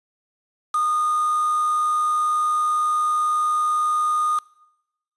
sine tone with quantisation, 1227 Hz, D#6, 25 cents flat, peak -18 dBFS, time 0.74-4.39 s, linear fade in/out 5 ms, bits 5, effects noise-tail reverb RT60 0.9 s tail -23 dB re dry + resampled to 24000 Hz

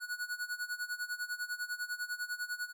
square tone with tremolo, 1465 Hz, F#6, 18 cents flat, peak -34 dBFS, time 0-2.73 s, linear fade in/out 50 ms, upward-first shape sine, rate 10 Hz, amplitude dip 85%, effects none

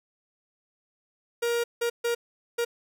45% pulse tone bursts at uneven times, 471.8 Hz, A#4, 21 cents sharp, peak -24 dBFS, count 4, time 1.42-1.64 / 1.81-1.9 / 2.04-2.15 / 2.58-2.65 s, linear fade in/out 10 ms, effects none

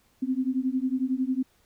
sine beating tone pair, 254.1 / 265.1 Hz, B3 / C4, +49 / +23 cents, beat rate 11 Hz, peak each -27 / -27 dBFS, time 0.22-1.43 s, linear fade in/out 10 ms, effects pink hiss -65 dBFS RMS until 1.65 s

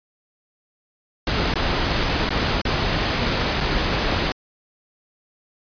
pink noise with dropouts, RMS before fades -21 dBFS, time 1.27-4.32 s, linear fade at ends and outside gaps 1 ms, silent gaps 1.539-1.556 / 2.291-2.305 / 2.615-2.652 / 3.604-3.609 s, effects resampled to 11025 Hz

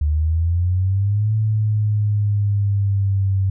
sine exponential two-way sweep, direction up then down, 73.42 to 109.2 to 95.9 Hz, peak -15 dBFS, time 0.01-3.5 s, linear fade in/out 5 ms, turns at 1.34 s, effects none

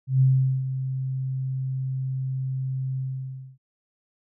sine tone with ADSR envelope, 131.7 Hz, C3, 12 cents sharp, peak -14 dBFS, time 0.07-3.58 s, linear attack 140 ms, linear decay 420 ms, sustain -11 dB, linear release 600 ms, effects none

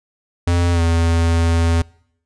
square tone with pitch glide, 86.7 to 83.51 Hz, F2 to E2, -12 to +23 cents, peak -14 dBFS, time 0.47-1.82 s, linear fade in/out 5 ms, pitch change -65 cents, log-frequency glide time 0.72-0.81 s, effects noise-tail reverb RT60 0.7 s tail -25 dB re dry + resampled to 22050 Hz

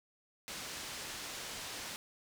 white low-pass noise, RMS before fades -44 dBFS, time 0.48-1.96 s, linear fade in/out 0 ms, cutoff 6600 Hz, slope 12 dB/octave, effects none

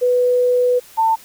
sine tone pair in turn, 494.8 / 895.2 Hz, B4 / A5, +3 / +30 cents, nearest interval minor seventh, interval 1027 cents, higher second, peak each -12 dBFS, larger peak neither, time 0.01-0.8 / 0.97-1.16 s, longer first, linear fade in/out 20 ms, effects white hiss -44 dBFS RMS until 1.24 s

